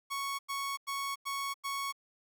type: tone bursts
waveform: sawtooth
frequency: 1108.7 Hz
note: C#6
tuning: in tune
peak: -30 dBFS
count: 5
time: 0.1-1.926 s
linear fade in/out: 20 ms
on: 290 ms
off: 94 ms
effects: none